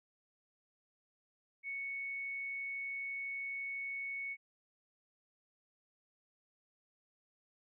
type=tone; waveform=sine; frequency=2217 Hz; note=C#7; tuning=in tune; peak=-38 dBFS; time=1.63-4.37 s; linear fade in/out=50 ms; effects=none